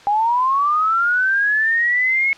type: linear sweep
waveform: sine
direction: up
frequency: 802 to 2195 Hz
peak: -14 dBFS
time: 0.07-2.33 s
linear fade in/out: 0 ms
effects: white hiss -43 dBFS RMS until 2.37 s + low-pass 4000 Hz 12 dB/octave

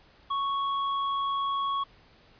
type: tone with hard clipping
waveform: sine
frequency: 1108.7 Hz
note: C#6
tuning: in tune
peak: -28 dBFS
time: 0.3-1.84 s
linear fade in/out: 10 ms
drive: 7 dB
effects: pink hiss -58 dBFS RMS until 2.39 s + resampled to 11025 Hz

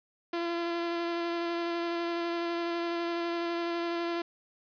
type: tone with vibrato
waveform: sawtooth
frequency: 340.8 Hz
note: F4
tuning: 42 cents flat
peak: -26 dBFS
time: 0.33-4.22 s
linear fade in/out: 5 ms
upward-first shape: square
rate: 12 Hz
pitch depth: 9 cents each way
effects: resampled to 11025 Hz + 9-bit

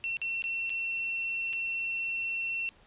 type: tone with dropouts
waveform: sine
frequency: 2708 Hz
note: E7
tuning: 46 cents sharp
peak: -30 dBFS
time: 0.04-2.69 s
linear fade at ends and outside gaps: 0 ms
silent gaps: 0.169-0.216 / 0.421-0.44 / 0.695-0.702 / 1.529-1.533 s
effects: pink hiss -60 dBFS RMS until 2.86 s + resampled to 8000 Hz

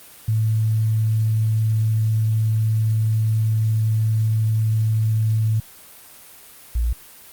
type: tone pair in turn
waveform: sine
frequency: 110 / 58.27 Hz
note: A2 / A#1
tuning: 0 / 0 cents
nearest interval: major seventh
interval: 1100 cents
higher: first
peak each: -16 / -17 dBFS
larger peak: first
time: 0.28-5.6 / 6.75-6.93 s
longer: first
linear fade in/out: 5 ms
effects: white hiss -44 dBFS RMS until 7.32 s + Opus 32 kbps

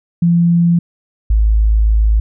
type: tone pair in turn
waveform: sine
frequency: 171 / 53.75 Hz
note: F3 / A1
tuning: -36 / -40 cents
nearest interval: octave + minor sixth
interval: 2004 cents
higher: first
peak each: -8 dBFS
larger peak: neither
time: 0.22-0.79 / 1.3-2.2 s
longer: second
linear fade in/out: 5 ms
effects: none

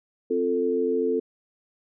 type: chord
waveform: sine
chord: F major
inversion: second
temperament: equal with one note detuned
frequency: 261.6 / 349.2 / 442.3 Hz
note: C4 / F4 / A4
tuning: 0 / 0 / +9 cents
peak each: -28 / -28 / -23 dBFS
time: 0.3-1.2 s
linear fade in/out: 10 ms
effects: none

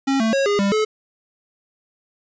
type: tone with pitch steps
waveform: square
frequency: 271.9 / 222.6 / 547 / 408.9 / 199.1 / 431.3 Hz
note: C#4 / A3 / C#5 / G#4 / G3 / A4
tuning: -33 / +20 / -23 / -27 / +27 / -35 cents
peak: -17 dBFS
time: 0.07-0.85 s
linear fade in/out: 10 ms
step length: 130 ms
effects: resampled to 16000 Hz + 9-bit

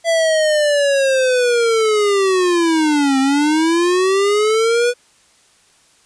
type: linear two-way sweep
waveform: square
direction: down then up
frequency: 671 to 264.4 to 491.7 Hz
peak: -13 dBFS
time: 0.04-4.94 s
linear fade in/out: 50 ms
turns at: 3.19 s
effects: white hiss -53 dBFS RMS until 6.05 s + resampled to 22050 Hz

